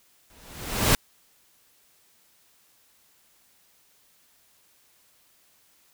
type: noise with exponential growth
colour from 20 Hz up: pink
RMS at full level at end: -17 dBFS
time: 0.3-0.95 s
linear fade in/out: 1 ms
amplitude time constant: 140 ms
effects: white hiss -62 dBFS RMS until 5.93 s